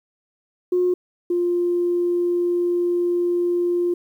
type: tone pair in turn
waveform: sine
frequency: 360 / 350.4 Hz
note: F#4 / F4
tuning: -47 / +6 cents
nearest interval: unison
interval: 47 cents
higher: first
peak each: -15 / -17 dBFS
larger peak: first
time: 0.72-0.94 / 1.3-3.94 s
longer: second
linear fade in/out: 5 ms
effects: tanh soft clip ceiling -11 dBFS + 9-bit